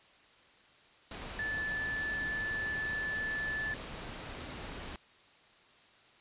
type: tone in noise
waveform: sine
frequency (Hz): 1742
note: A6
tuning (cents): -18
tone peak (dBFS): -33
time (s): 1.39-3.74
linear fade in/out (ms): 2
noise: pink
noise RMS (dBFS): -43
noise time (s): 1.11-4.96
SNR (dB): +7
effects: white hiss -61 dBFS RMS until 6.2 s + resampled to 8000 Hz